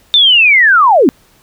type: linear sweep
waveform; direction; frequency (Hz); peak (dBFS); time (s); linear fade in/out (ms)
sine; down; 3627 to 224; -4; 0.14-1.09; 0
effects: pink hiss -49 dBFS RMS until 1.42 s